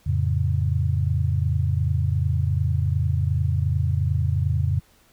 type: chord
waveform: sine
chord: F augmented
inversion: none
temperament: equal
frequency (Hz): 87.31 / 110 / 138.59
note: F2 / A2 / C#3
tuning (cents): 0 / 0 / 0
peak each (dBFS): -22 / -25 / -24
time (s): 0.06-4.8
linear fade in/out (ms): 10
effects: pink hiss -58 dBFS RMS until 5.12 s